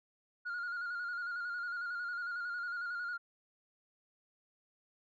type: tone with vibrato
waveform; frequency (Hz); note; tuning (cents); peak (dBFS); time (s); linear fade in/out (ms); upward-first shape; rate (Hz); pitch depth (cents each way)
sine; 1424; F6; +33; -34; 0.45-3.18; 20; square; 11; 36
effects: tanh soft clip ceiling -35 dBFS

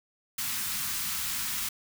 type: band-stop noise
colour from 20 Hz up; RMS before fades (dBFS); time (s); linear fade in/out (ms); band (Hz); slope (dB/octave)
white; -32; 0.38-1.69; 5; 240 to 1000; 24
effects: none

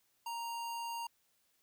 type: tone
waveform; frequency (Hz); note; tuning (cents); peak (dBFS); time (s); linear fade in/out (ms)
square; 932.3; A#5; 0; -39; 0.26-1.07; 5
effects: white hiss -75 dBFS RMS until 1.62 s

